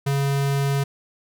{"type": "tone", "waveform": "square", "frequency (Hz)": 139.3, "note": "C#3", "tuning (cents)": 9, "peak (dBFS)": -20, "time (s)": [0.06, 0.84], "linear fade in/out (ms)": 10, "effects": []}